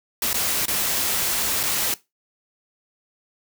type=noise with dropouts; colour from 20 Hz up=white; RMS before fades=-23 dBFS; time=0.22-1.94 s; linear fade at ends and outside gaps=2 ms; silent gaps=0.331-0.342 / 0.656-0.681 / 1.632-1.635 s; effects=noise-tail reverb RT60 0.2 s tail -18 dB re dry